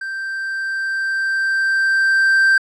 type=tone with level ramp; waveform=triangle; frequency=1568 Hz; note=G6; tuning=in tune; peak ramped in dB=-22 to -8 dBFS; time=0.01-2.58 s; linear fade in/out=5 ms; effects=resampled to 24000 Hz